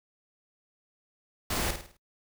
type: noise with echo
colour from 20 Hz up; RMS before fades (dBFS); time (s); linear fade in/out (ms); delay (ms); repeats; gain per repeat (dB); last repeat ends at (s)
pink; -30; 1.5-1.71; 5; 52; 5; -7; 1.97
effects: noise-tail reverb RT60 0.1 s tail -23 dB re dry